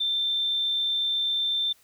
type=tone; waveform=sine; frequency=3566 Hz; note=A7; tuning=22 cents sharp; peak=-23 dBFS; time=0-1.73 s; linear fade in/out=10 ms; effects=white hiss -60 dBFS RMS until 1.83 s